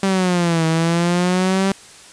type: exponential two-way sweep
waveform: sawtooth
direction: down then up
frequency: 196 to 160.5 to 196 Hz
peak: -11 dBFS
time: 0.03-1.72 s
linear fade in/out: 2 ms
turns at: 0.66 s
effects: white hiss -42 dBFS RMS until 2.12 s + resampled to 22050 Hz